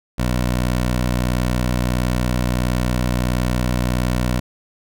15% pulse tone, 61.5 Hz, B1, 7 cents flat, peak -11 dBFS, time 0.18-4.4 s, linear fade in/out 10 ms, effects none

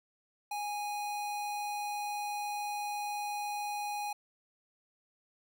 square tone, 827 Hz, G#5, 8 cents flat, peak -35 dBFS, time 0.51-4.13 s, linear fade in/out 5 ms, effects none

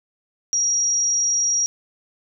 sine tone, 5690 Hz, F8, 31 cents sharp, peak -17 dBFS, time 0.53-1.66 s, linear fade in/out 0 ms, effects none

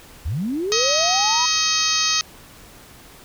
sine linear sweep, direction up, 58.5 to 1000 Hz, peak -21 dBFS, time 0.25-1.46 s, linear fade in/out 10 ms
harmonic tone, 634 Hz, D#5, 32 cents sharp, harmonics 2 / 3 / 4 / 5 / 6 / 7 / 8 / 9 / 10, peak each -27 / -30 / -27 / -28 / -26 / -24 / -24 / -30 / -24 dBFS, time 0.72-2.21 s, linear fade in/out 0 ms
effects pink hiss -45 dBFS RMS until 3.24 s

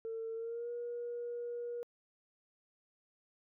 sine tone with pitch glide, 451.2 to 478 Hz, A4 to A#4, +44 to +43 cents, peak -37 dBFS, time 0.05-1.83 s, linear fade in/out 0 ms, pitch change +99 cents, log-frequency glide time 0.34-0.7 s, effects tanh soft clip ceiling -33 dBFS

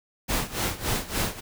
pink noise with tremolo, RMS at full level -25 dBFS, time 0.28-1.41 s, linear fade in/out 20 ms, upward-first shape sine, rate 3.5 Hz, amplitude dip 85%, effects none

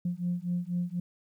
sine beating tone pair, 174.2 / 178.3 Hz, F3 / F3, -4 / +36 cents, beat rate 4.1 Hz, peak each -31 / -31 dBFS, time 0.05-1 s, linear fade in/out 5 ms, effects tanh soft clip ceiling -22 dBFS + 11-bit

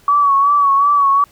sine tone with vibrato, 1131 Hz, C#6, 34 cents sharp, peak -9 dBFS, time 0.08-1.24 s, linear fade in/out 2 ms, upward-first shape sine, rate 2.7 Hz, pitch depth 48 cents each way, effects pink hiss -50 dBFS RMS until 1.31 s

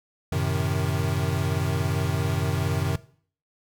square chord, F# diminished seventh, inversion none, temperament equal, 92.5 / 110 / 130.81 / 155.56 Hz, F#2 / A2 / C3 / Eb3, 0 / 0 / 0 / 0 cents, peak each -28 / -32 / -29 / -29 dBFS, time 0.32-2.96 s, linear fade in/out 5 ms, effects noise-tail reverb RT60 0.5 s tail -18 dB re dry

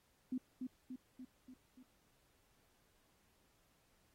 sine tone with echo, 254.9 Hz, C4, 45 cents flat, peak -36 dBFS, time 0.32-0.38 s, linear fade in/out 5 ms, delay 290 ms, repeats 5, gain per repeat -4 dB, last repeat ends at 1.83 s, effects pink hiss -75 dBFS RMS until 4.14 s + AAC 48 kbps

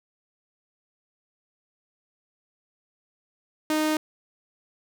sawtooth tone, 309 Hz, D#4, 12 cents flat, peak -18 dBFS, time 3.7-3.97 s, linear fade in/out 2 ms, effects none

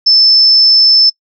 sine tone, 5274 Hz, E8, in tune, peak -4 dBFS, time 0.06-1.1 s, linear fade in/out 10 ms, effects noise-tail reverb RT60 0.1 s tail -25 dB re dry

